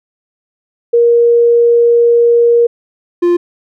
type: tone pair in turn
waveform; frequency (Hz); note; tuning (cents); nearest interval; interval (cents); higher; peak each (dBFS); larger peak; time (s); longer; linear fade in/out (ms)
sine / triangle; 471.5 / 349; A#4 / F4; +20 / -1; perfect fourth; 521; first; -5; neither; 0.93-2.67 / 3.22-3.37; first; 10
effects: none